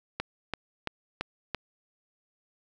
click train, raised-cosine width 0.3 ms, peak -14 dBFS, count 5, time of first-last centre 0.2-1.547 s, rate 2.97 Hz, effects none

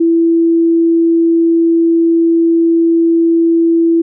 sine tone, 332.7 Hz, E4, 16 cents sharp, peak -7 dBFS, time 0-4.02 s, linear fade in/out 10 ms, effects none

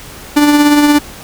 45% pulse tone with tremolo, 293.7 Hz, D4, in tune, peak -4 dBFS, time 0.36-0.99 s, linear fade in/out 10 ms, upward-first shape triangle, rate 17 Hz, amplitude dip 45%, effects pink hiss -32 dBFS RMS until 1.23 s

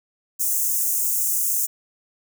white high-pass noise, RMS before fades -22 dBFS, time 0.39-1.67 s, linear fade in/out 20 ms, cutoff 6300 Hz, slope 48 dB/octave, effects none

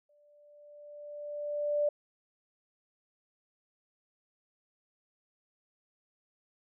sine tone with exponential growth, 588 Hz, D5, 2 cents sharp, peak -24 dBFS, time 0.09-1.89 s, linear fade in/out 5 ms, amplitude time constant 390 ms, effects none

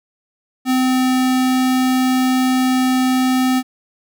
square tone, 257.1 Hz, C4, 30 cents flat, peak -14 dBFS, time 0.65-3.63 s, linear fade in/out 50 ms, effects none

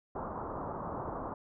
white low-pass noise, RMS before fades -39 dBFS, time 0.15-1.34 s, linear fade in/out 5 ms, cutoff 1200 Hz, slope 48 dB/octave, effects none

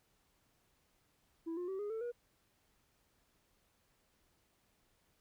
sine tone with pitch steps, 329.6 / 355.3 / 383 / 412.9 / 445.1 / 479.8 Hz, E4 / F4 / G4 / G#4 / A4 / A#4, 0 / +30 / -40 / -10 / +20 / +50 cents, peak -35 dBFS, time 1.46-2.12 s, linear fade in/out 20 ms, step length 110 ms, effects tanh soft clip ceiling -37 dBFS + pink hiss -75 dBFS RMS until 5.2 s

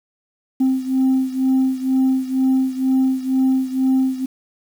sine beating tone pair, 261.6 / 263.7 Hz, C4 / C4, 0 / +14 cents, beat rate 2.1 Hz, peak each -15 / -18 dBFS, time 0.6-4.26 s, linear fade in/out 10 ms, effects tanh soft clip ceiling -11 dBFS + 7-bit

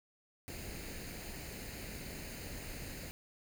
pink noise with comb filter, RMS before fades -45 dBFS, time 0.48-3.11 s, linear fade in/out 0 ms, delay 0.44 ms, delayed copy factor +0.6, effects none

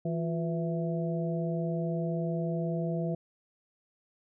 harmonic tone with a mistuned harmonic, 165.7 Hz, E3, 9 cents sharp, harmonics 1 / 2 / 3 / 4, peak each -30 / -37 / -38 / -37 dBFS, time 0.05-3.15 s, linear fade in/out 5 ms, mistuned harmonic 2, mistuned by +94 cents, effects none

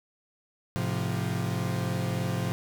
40% pulse chord, F major, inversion first, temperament equal with one note detuned, 107.43 / 130.81 / 174.61 Hz, A2 / C3 / F3, -41 / 0 / 0 cents, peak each -31 dBFS, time 0.76-2.52 s, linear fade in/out 0 ms, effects none

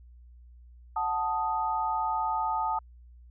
sine chord, D# diminished, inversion first, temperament equal, 740 / 880 / 1244.5 Hz, F#5 / A5 / D#6, 0 / 0 / 0 cents, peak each -34 / -28 / -32 dBFS, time 0.96-2.79 s, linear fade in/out 5 ms, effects added 60 Hz sine -49 dBFS peak until 3.3 s

